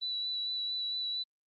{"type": "tone with vibrato", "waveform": "sine", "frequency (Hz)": 3951, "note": "B7", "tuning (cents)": 0, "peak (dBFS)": -32, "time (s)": [0.01, 1.24], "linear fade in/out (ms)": 20, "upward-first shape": "sine", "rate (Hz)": 4.4, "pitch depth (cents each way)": 15, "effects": ["Opus 24 kbps"]}